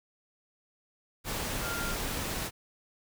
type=tone in noise; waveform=sine; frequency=1396.9 Hz; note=F6; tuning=in tune; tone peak=-36 dBFS; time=1.61-1.96 s; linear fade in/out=50 ms; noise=pink; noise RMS=-34 dBFS; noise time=1.24-2.51 s; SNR=-5 dB; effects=none